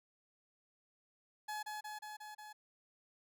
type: tone with echo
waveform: 30% pulse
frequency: 849 Hz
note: G#5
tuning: 38 cents sharp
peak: -37 dBFS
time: 1.48-1.63 s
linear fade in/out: 10 ms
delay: 180 ms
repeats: 5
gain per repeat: -2 dB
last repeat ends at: 2.53 s
effects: none